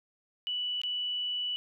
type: tone with dropouts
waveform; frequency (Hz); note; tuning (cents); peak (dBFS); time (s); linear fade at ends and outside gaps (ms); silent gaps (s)
sine; 2960; F#7; 0; -30; 0.47-1.56; 0; 0.816-0.835
effects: none